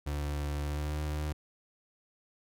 35% pulse tone with pitch glide, 73 to 75.36 Hz, D2 to D2, -10 to +45 cents, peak -30 dBFS, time 0.06-1.33 s, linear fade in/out 10 ms, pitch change +55 cents, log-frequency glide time 0.64-0.93 s, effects none

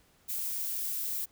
violet noise, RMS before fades -34 dBFS, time 0.28-1.26 s, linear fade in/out 20 ms, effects pink hiss -65 dBFS RMS until 1.31 s

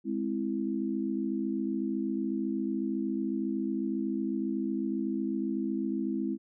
sine chord, Ab augmented, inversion none, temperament equal, 207.7 / 261.6 / 329.6 Hz, Ab3 / C4 / E4, 0 / 0 / 0 cents, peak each -33 dBFS, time 0.04-6.38 s, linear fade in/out 50 ms, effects none

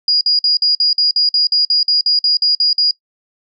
sine tone bursts, 4873 Hz, D#8, 37 cents flat, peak -10 dBFS, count 16, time 0.08-2.91 s, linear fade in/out 2 ms, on 130 ms, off 50 ms, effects noise-tail reverb RT60 0.1 s tail -21 dB re dry

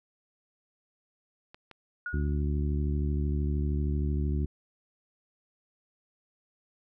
clicks, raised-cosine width 0.3 ms, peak -31 dBFS, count 2, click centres 1.545 / 1.713 s
sine tone with exponential decay, 1447 Hz, F#6, 39 cents flat, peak -30 dBFS, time 2.06-2.41 s, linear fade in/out 2 ms, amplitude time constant 74 ms
harmonic tone, 73 Hz, D2, 10 cents flat, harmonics 1 / 2 / 3 / 4 / 5, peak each -27 / -33 / -37 / -39 / -41 dBFS, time 2.13-4.46 s, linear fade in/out 10 ms
effects none

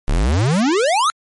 square exponential sweep, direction up, 31.76 to 1356 Hz, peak -14 dBFS, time 0.08-1.1 s, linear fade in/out 0 ms, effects MP3 48 kbps

